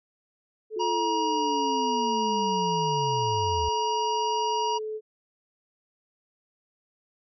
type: tone with pitch glide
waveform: sine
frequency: 435.2 to 432.4 Hz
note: A4 to A4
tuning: -19 to -30 cents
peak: -30 dBFS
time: 0.7-5.01 s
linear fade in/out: 50 ms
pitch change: -11 cents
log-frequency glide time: 2.31-4.02 s
type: linear sweep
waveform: sine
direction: down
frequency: 364.5 to 73.42 Hz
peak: -30 dBFS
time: 0.76-3.69 s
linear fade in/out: 5 ms
type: harmonic tone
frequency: 951 Hz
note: A#5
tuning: 34 cents sharp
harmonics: 1 / 3 / 5 / 6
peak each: -25 / -35 / -39 / -41 dBFS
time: 0.79-4.79 s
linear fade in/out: 20 ms
effects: none